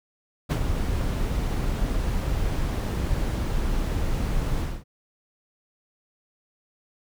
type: noise with ADSR envelope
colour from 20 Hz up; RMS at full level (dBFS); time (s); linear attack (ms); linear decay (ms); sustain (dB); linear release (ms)
brown; -19; 0.49-4.84; 25; 73; -6; 230
effects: none